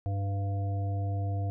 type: harmonic tone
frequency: 99.1 Hz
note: G2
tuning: 19 cents sharp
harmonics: 1 / 3 / 5 / 7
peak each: -28 / -43 / -45 / -41 dBFS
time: 0.06-1.5 s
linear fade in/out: 0 ms
effects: none